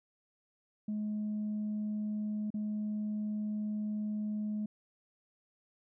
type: tone with dropouts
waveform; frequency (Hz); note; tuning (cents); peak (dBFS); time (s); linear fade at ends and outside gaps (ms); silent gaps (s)
sine; 211.4; G#3; +31; -31; 0.88-4.66; 5; 2.504-2.541
effects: tanh soft clip ceiling -30 dBFS